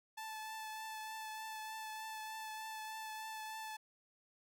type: tone with vibrato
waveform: sawtooth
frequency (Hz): 874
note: A5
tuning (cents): -12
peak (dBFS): -40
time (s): 0.17-3.77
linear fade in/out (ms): 10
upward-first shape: triangle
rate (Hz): 3.3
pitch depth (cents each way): 18
effects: none